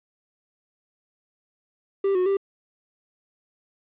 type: tone with pitch steps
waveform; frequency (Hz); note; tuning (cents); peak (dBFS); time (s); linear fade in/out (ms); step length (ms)
triangle; 393.2 / 365.5 / 393.4; G4 / F#4 / G4; +5 / -21 / +6; -17; 2.04-2.37; 5; 110
effects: resampled to 8000 Hz + 9-bit